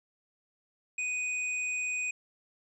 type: tone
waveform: square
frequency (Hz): 2489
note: D#7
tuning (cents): 0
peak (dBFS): -31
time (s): 0.98-2.11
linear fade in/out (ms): 5
effects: resampled to 24000 Hz